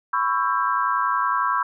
sine chord, C# half-diminished seventh, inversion third, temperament just, 997.9 / 1108.7 / 1330.5 / 1596.6 Hz, B5 / C#6 / E6 / G6, +18 / 0 / +16 / +31 cents, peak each -24 / -23 / -25 / -28 dBFS, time 0.13-1.63 s, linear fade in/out 5 ms, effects none

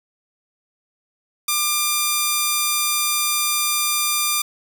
5% pulse tone, 1195 Hz, D6, 30 cents sharp, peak -6 dBFS, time 1.48-4.42 s, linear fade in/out 5 ms, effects none

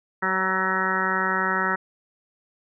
harmonic tone with a mistuned harmonic, 188.7 Hz, F#3, 34 cents sharp, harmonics 1 / 2 / 3 / 4 / 5 / 6 / 7 / 8 / 9 / 10, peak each -32 / -32 / -36 / -36 / -29 / -37 / -26 / -29 / -31 / -28 dBFS, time 0.22-1.76 s, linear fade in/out 10 ms, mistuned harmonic 3, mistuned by -19 cents, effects none

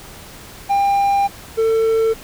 triangle tone pair in turn, 798 / 447.9 Hz, G5 / A4, +31 / +31 cents, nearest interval minor seventh, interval 1000 cents, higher first, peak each -11 dBFS, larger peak neither, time 0.69-1.28 / 1.57-2.14 s, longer first, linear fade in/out 20 ms, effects pink hiss -38 dBFS RMS until 2.23 s

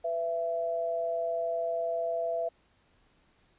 sine tone pair together, 500 / 667.4 Hz, B4 / E5, +21 / +21 cents, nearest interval perfect fourth, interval 500 cents, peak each -35 / -29 dBFS, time 0.04-2.49 s, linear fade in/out 10 ms, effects pink hiss -67 dBFS RMS until 3.58 s + resampled to 8000 Hz

